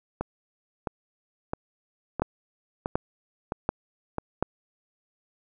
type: two click trains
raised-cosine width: 1 ms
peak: -14 / -9 dBFS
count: 7 / 4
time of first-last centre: 0.21-4.184 / 2.22-4.426 s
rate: 1.51 / 1.36 Hz
effects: none